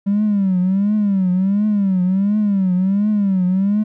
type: tone with vibrato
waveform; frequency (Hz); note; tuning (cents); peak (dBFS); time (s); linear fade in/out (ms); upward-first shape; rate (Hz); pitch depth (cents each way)
triangle; 196; G3; 0; -10; 0.06-3.84; 20; triangle; 1.4; 160
effects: tanh soft clip ceiling -10 dBFS